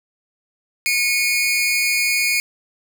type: tone pair together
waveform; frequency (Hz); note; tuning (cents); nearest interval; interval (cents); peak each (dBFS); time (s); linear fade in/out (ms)
sawtooth; 2191 / 2444; C#7 / D#7; -21 / -32; major second; 189; -16; 0.86-2.4; 0
effects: none